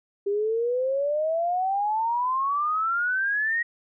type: exponential sweep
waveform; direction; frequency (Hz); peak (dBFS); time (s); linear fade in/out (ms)
sine; up; 396 to 1900; -22; 0.26-3.63; 10
effects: none